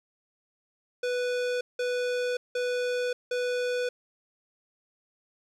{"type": "tone bursts", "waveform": "square", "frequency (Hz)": 493.9, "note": "B4", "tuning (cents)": 0, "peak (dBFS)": -27, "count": 4, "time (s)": [1.03, 3.89], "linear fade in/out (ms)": 5, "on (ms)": 580, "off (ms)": 180, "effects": ["low-pass 6000 Hz 12 dB/octave", "10-bit"]}